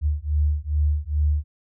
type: beating tone pair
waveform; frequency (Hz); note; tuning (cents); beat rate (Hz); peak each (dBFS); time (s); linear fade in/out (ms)
sine; 73.42 / 75.82; D2 / D#2; 0 / -44; 2.4; -22; 0.01-1.44; 50
effects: none